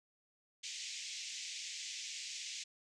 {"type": "band-pass noise", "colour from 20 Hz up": "white", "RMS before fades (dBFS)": -45, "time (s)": [0.63, 2.64], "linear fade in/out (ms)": 10, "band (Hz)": [2100, 7300], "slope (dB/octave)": 48, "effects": []}